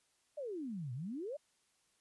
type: exponential two-way sweep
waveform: sine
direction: down then up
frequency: 623 to 116.54 to 623 Hz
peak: -39 dBFS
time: 0.37-1.37 s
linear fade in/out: 10 ms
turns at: 0.93 s
effects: white hiss -75 dBFS RMS until 2 s + resampled to 24000 Hz